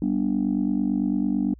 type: chord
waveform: sine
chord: G major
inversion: none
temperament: just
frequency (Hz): 196 / 245 / 294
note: G3 / B3 / D4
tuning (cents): 0 / -14 / +2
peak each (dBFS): -24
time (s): 0.02-1.54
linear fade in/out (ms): 2
effects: tanh soft clip ceiling -14 dBFS + added 60 Hz sine -45 dBFS peak until 1.59 s